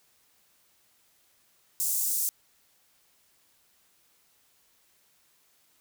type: high-pass noise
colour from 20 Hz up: pink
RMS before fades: -28 dBFS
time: 1.8-2.29 s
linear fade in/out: 0 ms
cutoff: 7200 Hz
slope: 24 dB/octave
effects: white hiss -66 dBFS RMS until 5.8 s